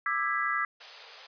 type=chord; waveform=sine; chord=E dominant seventh; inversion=third; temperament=just; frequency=1186.7 / 1318.5 / 1648.1 / 1977.8 Hz; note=D6 / E6 / G#6 / B6; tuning=+18 / 0 / -14 / +2 cents; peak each=-32 dBFS; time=0.06-0.65 s; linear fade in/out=2 ms
type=high-pass noise; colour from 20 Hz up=white; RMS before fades=-44 dBFS; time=0.8-1.27 s; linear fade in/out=10 ms; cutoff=430 Hz; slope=96 dB/octave
effects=resampled to 11025 Hz